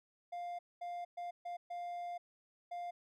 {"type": "tone bursts at uneven times", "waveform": "triangle", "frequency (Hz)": 701, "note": "F5", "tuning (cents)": 6, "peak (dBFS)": -38, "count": 6, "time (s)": [[0.32, 0.59], [0.81, 1.05], [1.17, 1.31], [1.45, 1.57], [1.7, 2.18], [2.71, 2.91]], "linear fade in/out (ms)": 10, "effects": []}